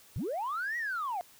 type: linear two-way sweep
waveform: sine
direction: up then down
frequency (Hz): 75.8 to 1944 to 680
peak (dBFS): -30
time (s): 0.16-1.21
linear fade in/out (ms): 0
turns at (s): 0.77
effects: tanh soft clip ceiling -28 dBFS + white hiss -58 dBFS RMS until 1.39 s